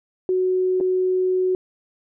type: tone with dropouts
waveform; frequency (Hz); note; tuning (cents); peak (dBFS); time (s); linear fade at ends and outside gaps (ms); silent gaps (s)
sine; 370; F#4; 0; -17; 0.29-1.55; 1; 0.802-0.809
effects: none